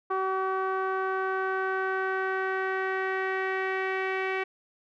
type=tone with low-pass filter sweep; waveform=sawtooth; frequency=380 Hz; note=F#4; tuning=46 cents sharp; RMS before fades=-29 dBFS; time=0.1-4.44 s; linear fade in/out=10 ms; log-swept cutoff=1200 to 2200 Hz; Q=3.8; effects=none